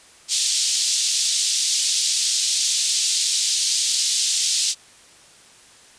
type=band-pass noise; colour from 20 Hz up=pink; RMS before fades=-21 dBFS; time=0.28-4.75 s; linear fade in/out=50 ms; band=3800 to 8700 Hz; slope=24 dB/octave; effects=white hiss -49 dBFS RMS until 5.98 s + resampled to 22050 Hz